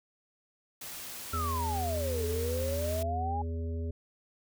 white noise, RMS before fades -42 dBFS, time 0.81-3.03 s, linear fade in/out 5 ms
harmonic tone, 82.41 Hz, E2, in tune, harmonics 1 / 3 / 5 / 7, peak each -32 / -42 / -43 / -50 dBFS, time 1.33-3.91 s, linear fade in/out 5 ms
sine exponential two-way sweep, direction down then up, 1369 to 423.5 to 835 Hz, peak -32 dBFS, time 1.33-3.42 s, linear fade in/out 5 ms, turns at 2.26 s
effects none

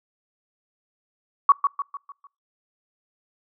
sine tone with echo, 1124 Hz, C#6, 24 cents sharp, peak -9 dBFS, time 1.49-1.52 s, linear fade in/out 2 ms, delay 150 ms, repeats 5, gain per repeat -7 dB, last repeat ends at 2.27 s, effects noise-tail reverb RT60 0.3 s tail -25 dB re dry

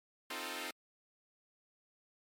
5% pulse chord, F dominant seventh, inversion second, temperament equal, 261.6 / 311.1 / 349.2 / 440 Hz, C4 / Eb4 / F4 / A4, 0 / 0 / 0 / 0 cents, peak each -34 dBFS, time 0.3-0.71 s, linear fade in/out 5 ms, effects MP3 64 kbps

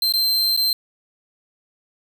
45% pulse tone with dropouts, 4129 Hz, C8, 24 cents flat, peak -16 dBFS, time 0.02-0.73 s, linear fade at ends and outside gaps 2 ms, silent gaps 0.124-0.137 / 0.565-0.574 s, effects none

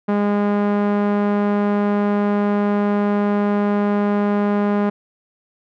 sawtooth tone with low-pass filter, 204.9 Hz, G#3, 23 cents flat, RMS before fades -18 dBFS, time 0.08-4.9 s, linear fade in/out 10 ms, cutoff 1300 Hz, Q 0.82, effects none

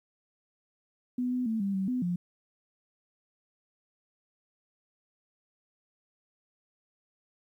sine tone with pitch steps, 248.7 / 250.7 / 222.8 / 197.7 / 191.3 / 251.4 / 176.4 Hz, B3 / B3 / A3 / G3 / G3 / B3 / F3, +12 / +26 / +22 / +15 / -42 / +31 / +18 cents, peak -27 dBFS, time 1.18-2.16 s, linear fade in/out 5 ms, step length 140 ms, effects 11-bit

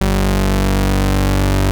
sawtooth tone pair together, 47.91 / 95.7 Hz, G1 / G2, -39 / -41 cents, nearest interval octave, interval 1198 cents, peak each -10 dBFS, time 0.01-1.71 s, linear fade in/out 0 ms, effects none

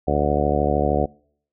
harmonic tone, 73.1 Hz, D2, 7 cents flat, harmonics 1 / 2 / 3 / 4 / 5 / 6 / 7 / 8 / 9 / 10, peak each -25 / -27 / -28 / -27 / -28 / -26 / -26 / -25 / -30 / -25 dBFS, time 0.07-1.06 s, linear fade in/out 10 ms, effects noise-tail reverb RT60 0.6 s tail -26 dB re dry

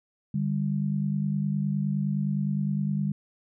sine tone pair together, 148.5 / 198.22 Hz, D3 / G3, +20 / +20 cents, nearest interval perfect fourth, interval 500 cents, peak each -27 dBFS, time 0.34-3.12 s, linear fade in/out 5 ms, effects none

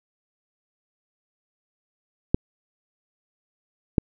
clicks, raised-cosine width 3 ms, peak -4 dBFS, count 2, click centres 2.345 / 3.982 s, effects none

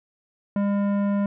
triangle tone with tanh clipping, 201.6 Hz, G3, 49 cents sharp, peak -22 dBFS, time 0.56-1.26 s, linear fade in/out 2 ms, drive 18 dB, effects none

